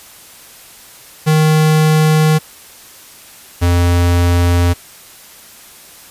square tone pair in turn, 155.56 / 87.31 Hz, D#3 / F2, 0 / 0 cents, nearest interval minor seventh, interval 1000 cents, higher first, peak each -9 / -10 dBFS, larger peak first, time 1.26-2.39 / 3.61-4.74 s, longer neither, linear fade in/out 20 ms, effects white hiss -39 dBFS RMS until 6.1 s + resampled to 32000 Hz

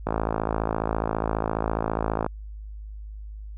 click train, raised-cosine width 1 ms, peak -10 dBFS, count 121, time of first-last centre 0.07-2.264 s, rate 54.7 Hz, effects added 52 Hz sine -35 dBFS peak until 3.57 s

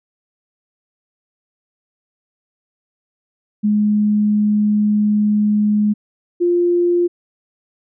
sine tone pair in turn, 209.6 / 349.6 Hz, G#3 / F4, +16 / +2 cents, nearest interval major sixth, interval 886 cents, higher second, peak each -12 dBFS, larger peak neither, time 3.63-5.94 / 6.4-7.08 s, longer first, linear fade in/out 20 ms, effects none

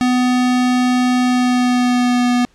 square tone with pitch glide, 250 to 245.1 Hz, B3 to B3, +21 to -13 cents, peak -13 dBFS, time 0.01-2.45 s, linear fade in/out 0 ms, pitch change -34 cents, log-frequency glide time 1.22-2.32 s, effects pink hiss -55 dBFS RMS until 2.54 s + low-pass 7000 Hz 12 dB/octave

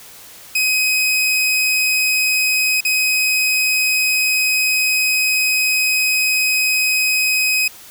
sawtooth tone with dropouts, 2523 Hz, D#7, 23 cents sharp, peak -11 dBFS, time 0.55-7.68 s, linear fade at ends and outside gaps 5 ms, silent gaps 2.807-2.849 s, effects white hiss -40 dBFS RMS until 7.9 s

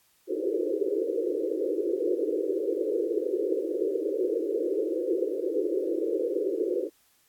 pink band-pass noise, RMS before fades -28 dBFS, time 0.27-6.9 s, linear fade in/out 50 ms, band 320 to 520 Hz, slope 96 dB/octave, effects white hiss -65 dBFS RMS until 7.28 s + AAC 64 kbps

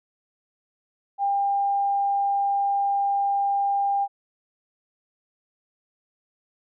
sine tone, 799 Hz, G5, 33 cents sharp, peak -20 dBFS, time 1.18-4.08 s, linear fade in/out 50 ms, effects none

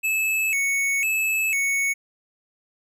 square tone with vibrato, 2404 Hz, D7, 40 cents sharp, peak -21 dBFS, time 0.03-1.94 s, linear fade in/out 20 ms, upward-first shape square, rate 1 Hz, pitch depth 140 cents each way, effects none

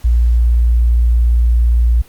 sine tone, 58.7 Hz, A#1, 13 cents sharp, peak -8 dBFS, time 0.04-2.02 s, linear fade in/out 10 ms, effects pink hiss -45 dBFS RMS until 2.08 s + Opus 48 kbps

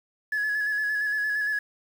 sine tone with vibrato, 1697 Hz, G#6, 37 cents sharp, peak -22 dBFS, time 0.32-1.59 s, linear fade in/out 5 ms, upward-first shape square, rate 8.7 Hz, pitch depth 25 cents each way, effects tanh soft clip ceiling -22 dBFS + 8-bit

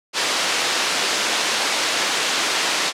white band-pass noise, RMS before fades -21 dBFS, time 0.13-2.93 s, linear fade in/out 50 ms, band 310 to 5000 Hz, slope 12 dB/octave, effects low-pass 10000 Hz 12 dB/octave

